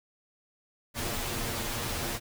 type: noise with comb filter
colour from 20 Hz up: pink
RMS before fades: -33 dBFS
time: 0.94-2.2 s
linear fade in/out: 50 ms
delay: 8.6 ms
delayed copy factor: +0.7
effects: none